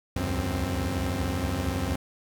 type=tone cluster; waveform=sawtooth; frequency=67.8 / 72.4 / 80.9 / 93.4 / 262.9 Hz; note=C#2 / D2 / E2 / F#2 / C4; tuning=-38 / -24 / -32 / +17 / +8 cents; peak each=-32 / -31 / -31 / -26 / -28 dBFS; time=0.16-1.96 s; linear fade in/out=5 ms; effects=none